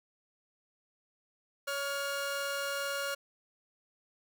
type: tone pair together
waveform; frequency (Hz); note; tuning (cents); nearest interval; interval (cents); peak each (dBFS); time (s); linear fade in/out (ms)
sawtooth; 560 / 1411.1; C#5 / F6; +18 / +17; octave + major third; 1599; -32 / -32; 1.67-3.15; 10
effects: none